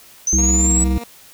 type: linear sweep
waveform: sine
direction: up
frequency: 6070 to 7902 Hz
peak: -15 dBFS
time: 0.27-0.84 s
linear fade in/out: 2 ms
type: harmonic tone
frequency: 64.4 Hz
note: C2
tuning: 27 cents flat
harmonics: 1 / 3 / 5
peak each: -16 / -21 / -23 dBFS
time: 0.33-0.98 s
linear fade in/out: 0 ms
type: tone with tremolo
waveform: 15% pulse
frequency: 235.3 Hz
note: A#3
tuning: 16 cents sharp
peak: -22 dBFS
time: 0.38-1.04 s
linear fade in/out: 5 ms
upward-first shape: square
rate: 19 Hz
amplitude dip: 35%
effects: white hiss -45 dBFS RMS until 1.33 s